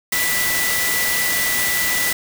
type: tone in noise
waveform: sine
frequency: 1975.5 Hz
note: B6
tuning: in tune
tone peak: -21 dBFS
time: 0.12-2.13 s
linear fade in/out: 5 ms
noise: white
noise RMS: -21 dBFS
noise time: 0.12-2.13 s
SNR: -3 dB
effects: none